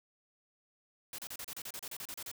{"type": "noise bursts", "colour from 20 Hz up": "white", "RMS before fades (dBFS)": -43, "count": 14, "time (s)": [1.13, 2.315], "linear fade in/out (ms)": 2, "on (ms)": 54, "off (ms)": 33, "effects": []}